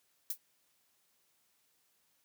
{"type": "noise with exponential decay", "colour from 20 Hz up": "violet", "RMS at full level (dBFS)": -29, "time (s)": [0.3, 0.38], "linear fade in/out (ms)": 5, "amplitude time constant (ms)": 17, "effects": ["white hiss -74 dBFS RMS until 2.24 s", "high-pass 80 Hz 12 dB/octave"]}